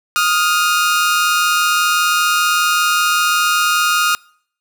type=tone pair together; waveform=sawtooth; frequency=1244.5 / 1409.6 Hz; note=D#6 / F6; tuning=0 / +16 cents; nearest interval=major second; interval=216 cents; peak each=-12 dBFS; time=0.16-4.15 s; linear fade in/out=0 ms; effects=noise-tail reverb RT60 0.6 s tail -26 dB re dry